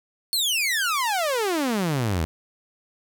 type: exponential sweep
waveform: sawtooth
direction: down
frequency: 4435 to 74.9 Hz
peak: -18 dBFS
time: 0.33-2.25 s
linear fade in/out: 0 ms
effects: none